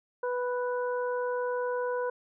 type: harmonic tone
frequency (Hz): 493.9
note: B4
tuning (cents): 0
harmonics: 1 / 2 / 3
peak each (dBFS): -29 / -35 / -39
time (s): 0.23-2.1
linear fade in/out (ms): 5
effects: none